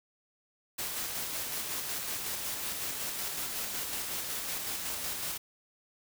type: noise with tremolo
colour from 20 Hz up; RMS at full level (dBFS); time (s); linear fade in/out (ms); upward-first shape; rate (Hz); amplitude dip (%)
white; -35; 0.78-5.38; 10; square; 5.4; 25
effects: none